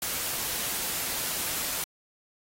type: noise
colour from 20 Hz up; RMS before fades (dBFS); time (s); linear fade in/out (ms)
white; -31; 0.02-1.84; 2
effects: AAC 48 kbps